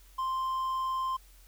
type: tone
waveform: triangle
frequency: 1046.5 Hz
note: C6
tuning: in tune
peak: -27 dBFS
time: 0.18-1.17 s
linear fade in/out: 10 ms
effects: added 45 Hz sine -54 dBFS peak until 1.47 s + white hiss -61 dBFS RMS until 1.47 s